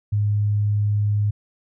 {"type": "tone", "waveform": "sine", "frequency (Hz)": 103.83, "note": "G#2", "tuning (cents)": 0, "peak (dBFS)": -17, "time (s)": [0.12, 1.31], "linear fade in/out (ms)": 10, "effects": []}